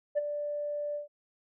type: tone with ADSR envelope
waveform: sine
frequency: 587.3 Hz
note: D5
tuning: in tune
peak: -21 dBFS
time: 0.15-1.08 s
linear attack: 28 ms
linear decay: 22 ms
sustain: -10 dB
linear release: 130 ms
effects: tanh soft clip ceiling -22 dBFS

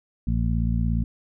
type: harmonic tone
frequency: 57.1 Hz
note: A#1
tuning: 35 cents flat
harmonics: 1 / 2 / 3 / 4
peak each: -23 / -26 / -28 / -29 dBFS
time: 0.27-1.04 s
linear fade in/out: 5 ms
effects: none

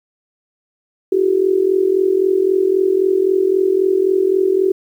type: tone with amplitude modulation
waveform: sine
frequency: 379.9 Hz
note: F#4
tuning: 46 cents sharp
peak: -8 dBFS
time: 1.12-4.72 s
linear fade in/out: 5 ms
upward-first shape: sine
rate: 43.8 Hz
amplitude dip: 80%
effects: 8-bit

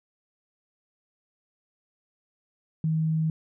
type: tone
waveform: sine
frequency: 158.8 Hz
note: D#3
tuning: 36 cents sharp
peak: -22 dBFS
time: 2.84-3.3 s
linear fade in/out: 2 ms
effects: none

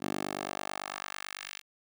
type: tone with high-pass filter sweep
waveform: 10% pulse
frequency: 49 Hz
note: G1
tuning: in tune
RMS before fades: -38 dBFS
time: 0-1.62 s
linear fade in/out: 50 ms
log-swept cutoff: 260 to 2600 Hz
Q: 1.2
effects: none

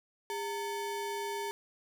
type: ring-modulated tone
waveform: square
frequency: 659.3 Hz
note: E5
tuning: in tune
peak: -32 dBFS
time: 0.3-1.51 s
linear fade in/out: 0 ms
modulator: 254 Hz
effects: none

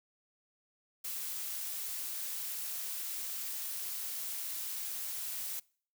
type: noise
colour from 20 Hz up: blue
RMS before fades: -39 dBFS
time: 1.04-5.6 s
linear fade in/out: 10 ms
effects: noise-tail reverb RT60 0.5 s tail -25 dB re dry

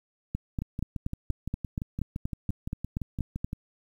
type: two click trains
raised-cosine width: 5 ms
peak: -17 / -20 dBFS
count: 14 / 18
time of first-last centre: 0.35-3.445 / 0.62-3.531 s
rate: 4.2 / 5.84 Hz
effects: 9-bit

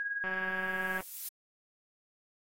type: tone with tremolo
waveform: sine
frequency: 1645 Hz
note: G#6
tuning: 17 cents flat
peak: -30 dBFS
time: 0-0.98 s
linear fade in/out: 0 ms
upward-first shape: sine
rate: 19 Hz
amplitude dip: 60%
type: click train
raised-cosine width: 0.5 ms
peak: -25 dBFS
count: 145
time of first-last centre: 0.24-1.006 s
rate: 188 Hz
type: noise with exponential growth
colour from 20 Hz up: violet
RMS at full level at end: -36 dBFS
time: 0.27-1.29 s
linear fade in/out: 5 ms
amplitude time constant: 220 ms
effects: AAC 48 kbps

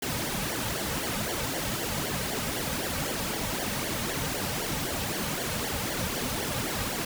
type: noise with flanger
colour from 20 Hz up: pink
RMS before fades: -31 dBFS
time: 0.02-7.05 s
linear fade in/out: 5 ms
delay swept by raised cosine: 0.77 to 2.97 ms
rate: 3.9 Hz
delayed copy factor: -0.8
effects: none

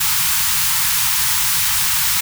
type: band-stop noise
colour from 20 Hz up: white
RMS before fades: -17 dBFS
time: 0-2.21 s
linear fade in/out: 10 ms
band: 180 to 830 Hz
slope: 96 dB/octave
effects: none

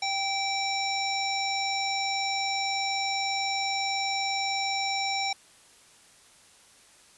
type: harmonic tone with a mistuned harmonic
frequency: 784 Hz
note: G5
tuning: in tune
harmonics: 1 / 3 / 5 / 7 / 9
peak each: -30 / -32 / -34 / -33 / -41 dBFS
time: 0.02-5.33 s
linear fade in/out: 5 ms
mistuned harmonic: 3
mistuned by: -25 cents
effects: white hiss -56 dBFS RMS until 7.17 s + resampled to 24000 Hz

